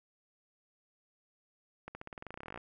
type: accelerating click train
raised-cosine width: 0.5 ms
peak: -28 dBFS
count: 20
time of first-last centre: 1.88-2.576 s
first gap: 70 ms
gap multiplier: 0.92
effects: none